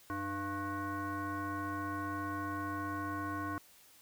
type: tone with frequency modulation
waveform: sine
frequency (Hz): 695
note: F5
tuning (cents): -9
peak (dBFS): -35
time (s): 0.1-3.58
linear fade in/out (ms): 0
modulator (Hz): 395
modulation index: 2
effects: white hiss -61 dBFS RMS until 4.01 s